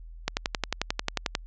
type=click train; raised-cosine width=0.2 ms; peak=-8 dBFS; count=13; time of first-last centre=0.28-1.351 s; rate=11.2 Hz; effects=added 41 Hz sine -41 dBFS peak until 1.46 s + resampled to 16000 Hz